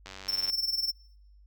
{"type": "click train", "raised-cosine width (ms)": 0.2, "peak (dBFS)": -25, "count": 43, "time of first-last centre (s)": [0.06, 0.498], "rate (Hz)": 95.9}
{"type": "tone with tremolo", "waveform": "square", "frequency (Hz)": 5380, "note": "E8", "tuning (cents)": 34, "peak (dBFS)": -25, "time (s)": [0.28, 0.92], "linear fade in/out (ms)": 10, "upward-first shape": "sine", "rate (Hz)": 20, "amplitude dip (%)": 75}
{"effects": ["noise-tail reverb RT60 0.8 s tail -26 dB re dry", "added 50 Hz sine -53 dBFS peak until 1.46 s"]}